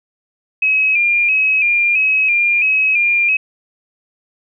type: tone with vibrato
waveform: sine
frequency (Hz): 2477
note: D#7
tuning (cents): -8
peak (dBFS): -11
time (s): 0.62-3.37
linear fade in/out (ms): 5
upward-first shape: square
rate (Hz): 1.5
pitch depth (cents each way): 54
effects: none